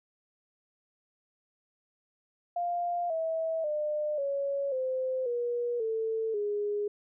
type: tone with pitch steps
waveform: sine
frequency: 699 / 648.4 / 601.5 / 558 / 517.6 / 480.2 / 445.5 / 413.2 Hz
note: F5 / E5 / D5 / C#5 / C5 / B4 / A4 / G#4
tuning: +1 / -29 / +41 / +11 / -19 / -49 / +22 / -9 cents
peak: -28 dBFS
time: 2.56-6.88 s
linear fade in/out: 5 ms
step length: 540 ms
effects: none